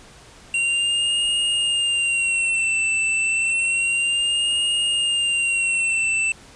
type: tone with vibrato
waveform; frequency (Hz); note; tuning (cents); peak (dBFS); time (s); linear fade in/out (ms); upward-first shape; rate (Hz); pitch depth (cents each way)
square; 2751; F7; -27; -19; 0.54-6.32; 2; sine; 0.3; 58
effects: pink hiss -46 dBFS RMS until 6.55 s + resampled to 22050 Hz